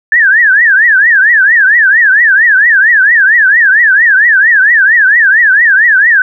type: tone with vibrato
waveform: sine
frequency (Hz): 1712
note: A6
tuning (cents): -48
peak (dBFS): -3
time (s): 0.12-6.22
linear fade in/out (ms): 2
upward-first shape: triangle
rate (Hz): 4.4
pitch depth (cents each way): 250
effects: none